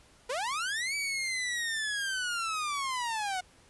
sawtooth linear two-way sweep, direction up then down, 455.7 to 2305 to 720 Hz, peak -27 dBFS, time 0.29-3.41 s, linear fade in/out 10 ms, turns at 0.95 s, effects pink hiss -60 dBFS RMS until 3.69 s + resampled to 24000 Hz

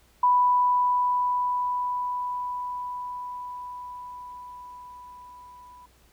sine tone with level ramp, 989 Hz, B5, 2 cents sharp, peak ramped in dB -16 to -46 dBFS, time 0.23-5.86 s, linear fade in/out 5 ms, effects added 60 Hz sine -61 dBFS peak until 6.12 s + pink hiss -61 dBFS RMS until 6.12 s

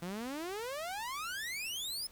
sawtooth exponential sweep, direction up, 167.3 to 5260 Hz, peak -34 dBFS, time 0.02-2.07 s, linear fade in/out 5 ms, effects pink hiss -60 dBFS RMS until 2.11 s

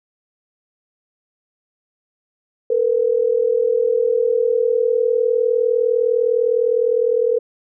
sine tone pair together, 452.3 / 492.1 Hz, A4 / B4, +48 / -6 cents, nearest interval minor second, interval 146 cents, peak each -17 dBFS, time 2.7-7.39 s, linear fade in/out 5 ms, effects none

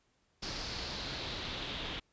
pink noise with low-pass filter sweep, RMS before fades -40 dBFS, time 0.42-2 s, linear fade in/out 10 ms, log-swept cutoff 5000 to 3300 Hz, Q 3.6, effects pink hiss -74 dBFS RMS until 2.12 s + resampled to 16000 Hz

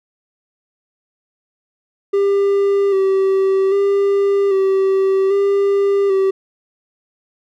triangle tone with vibrato, 392 Hz, G4, in tune, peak -10 dBFS, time 2.13-6.31 s, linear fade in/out 10 ms, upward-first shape square, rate 0.63 Hz, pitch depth 28 cents each way, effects none

